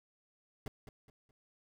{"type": "noise with echo", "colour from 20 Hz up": "brown", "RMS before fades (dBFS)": -39, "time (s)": [0.66, 0.68], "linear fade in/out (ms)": 2, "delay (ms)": 210, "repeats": 3, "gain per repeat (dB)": -10, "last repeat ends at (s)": 1.31, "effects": []}